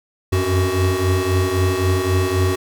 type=tone cluster; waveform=square; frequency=90.3 / 94.1 / 374.4 Hz; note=F#2 / F#2 / F#4; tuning=-42 / +30 / +20 cents; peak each=-21 dBFS; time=0.32-2.56 s; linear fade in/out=10 ms; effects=none